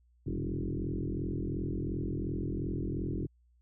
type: tone with frequency modulation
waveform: sine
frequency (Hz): 103.83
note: G#2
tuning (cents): 0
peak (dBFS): -31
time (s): 0.26-3.27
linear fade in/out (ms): 10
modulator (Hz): 42.8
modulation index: 6.2
effects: added 60 Hz sine -63 dBFS peak until 3.61 s